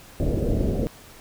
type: low-pass noise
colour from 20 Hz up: pink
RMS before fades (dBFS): -23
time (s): 0.2-0.87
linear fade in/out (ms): 0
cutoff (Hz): 610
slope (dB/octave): 48
effects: pink hiss -47 dBFS RMS until 1.2 s